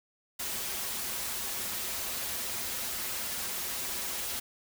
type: noise with comb filter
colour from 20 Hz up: white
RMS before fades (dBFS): -35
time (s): 0.39-4.4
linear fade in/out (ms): 10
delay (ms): 6.7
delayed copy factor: -0.6
effects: none